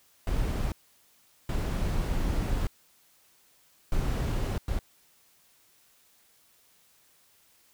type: noise bursts at uneven times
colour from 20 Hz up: brown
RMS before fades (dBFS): -28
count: 4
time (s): 0.27-0.72 / 1.49-2.67 / 3.92-4.58 / 4.68-4.79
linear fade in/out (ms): 2
effects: white hiss -63 dBFS RMS until 7.73 s